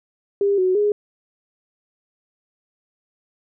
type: tone with pitch steps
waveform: sine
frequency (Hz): 401.1 / 370.5 / 414.7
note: G4 / F#4 / G#4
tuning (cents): +40 / +2 / -3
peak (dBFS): -15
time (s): 0.41-0.92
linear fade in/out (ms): 2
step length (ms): 170
effects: none